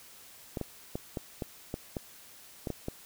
clicks, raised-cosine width 2 ms, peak -20 dBFS, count 10, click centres 0.572 / 0.613 / 0.955 / 1.172 / 1.422 / 1.741 / 1.968 / 2.672 / 2.703 / 2.884 s, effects white hiss -53 dBFS RMS until 3.05 s

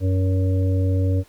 harmonic tone, 93.7 Hz, F#2, 22 cents sharp, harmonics 1 / 3 / 5 / 6, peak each -17 / -27 / -31 / -33 dBFS, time 0-1.24 s, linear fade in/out 50 ms, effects pink hiss -54 dBFS RMS until 1.28 s

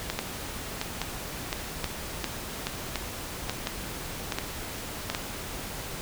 two click trains, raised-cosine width 0.2 ms, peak -11 / -11 dBFS, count 8 / 7, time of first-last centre 0.1-5.1 / 0.19-5.149 s, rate 1.4 / 1.21 Hz, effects pink hiss -37 dBFS RMS until 6.01 s

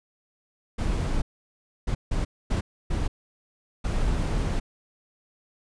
brown noise bursts at uneven times, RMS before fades -25 dBFS, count 6, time 0.78-1.22 / 1.87-1.95 / 2.11-2.25 / 2.5-2.61 / 2.9-3.08 / 3.84-4.6 s, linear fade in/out 10 ms, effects resampled to 22050 Hz

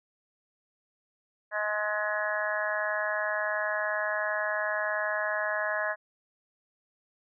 harmonic tone, 210.7 Hz, G#3, 25 cents sharp, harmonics 3 / 4 / 5 / 6 / 7 / 8 / 9, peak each -32 / -40 / -36 / -41 / -38 / -31 / -39 dBFS, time 1.51-5.96 s, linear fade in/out 50 ms, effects none

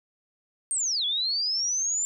sine linear two-way sweep, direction down then up, 8810 to 3322 to 7250 Hz, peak -24 dBFS, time 0.71-2.05 s, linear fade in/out 0 ms, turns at 1.05 s, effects none

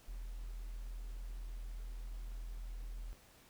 triangle tone, 41.2 Hz, E1, in tune, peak -38 dBFS, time 0.08-3.13 s, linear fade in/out 0 ms, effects tanh soft clip ceiling -39 dBFS + pink hiss -63 dBFS RMS until 3.49 s

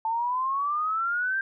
sine exponential sweep, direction up, 884 to 1596 Hz, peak -24 dBFS, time 0.05-1.41 s, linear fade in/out 2 ms, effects none

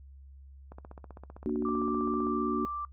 click train, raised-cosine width 1 ms, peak -32 dBFS, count 25, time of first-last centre 0.72-2.268 s, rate 15.5 Hz
sine chord, Bb augmented, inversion none, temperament equal, 233.1 / 293.7 / 370 Hz, Bb3 / D4 / F#4, 0 / 0 / 0 cents, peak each -32 dBFS, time 1.46-2.65 s, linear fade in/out 0 ms
sine tone, 1174.7 Hz, D6, in tune, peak -33 dBFS, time 1.65-2.85 s, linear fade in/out 2 ms
effects noise-tail reverb RT60 0.1 s tail -19 dB re dry + added 68 Hz sine -48 dBFS peak until 2.92 s

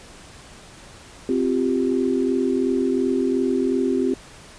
sine chord, C suspended fourth, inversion none, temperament equal, 261.6 / 349.2 / 392 Hz, C4 / F4 / G4, 0 / 0 / 0 cents, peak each -21 / -24 / -23 dBFS, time 1.29-4.14 s, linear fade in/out 2 ms, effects pink hiss -44 dBFS RMS until 4.58 s + resampled to 22050 Hz

